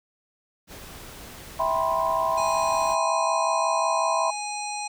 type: noise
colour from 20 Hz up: pink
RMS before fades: -42 dBFS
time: 0.67-2.97 s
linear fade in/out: 50 ms
type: chord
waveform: sine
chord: C major seventh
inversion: first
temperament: just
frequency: 654.1 / 784.9 / 981.1 / 1046.5 Hz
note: E5 / G5 / B5 / C6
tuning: -14 / +2 / -12 / 0 cents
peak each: -26 / -31 / -26 / -26 dBFS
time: 1.59-4.31 s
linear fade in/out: 10 ms
type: harmonic tone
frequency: 830.6 Hz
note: G#5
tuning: in tune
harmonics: 1 / 3 / 5 / 7 / 9 / 10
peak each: -31 / -36 / -38 / -39 / -41 / -41 dBFS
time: 2.37-4.88 s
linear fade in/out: 10 ms
effects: none